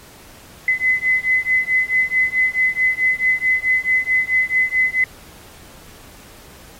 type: beating tone pair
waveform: sine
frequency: 2026 / 2030.6 Hz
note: B6 / B6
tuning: +44 / +48 cents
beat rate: 4.6 Hz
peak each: -18 dBFS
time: 0.68-5.04 s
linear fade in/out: 2 ms
effects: pink hiss -44 dBFS RMS until 6.79 s + AAC 48 kbps